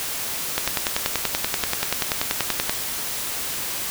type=click train; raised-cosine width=0.2 ms; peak=-3 dBFS; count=23; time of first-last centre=0.58-2.695 s; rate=10.4 Hz; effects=white hiss -28 dBFS RMS until 3.9 s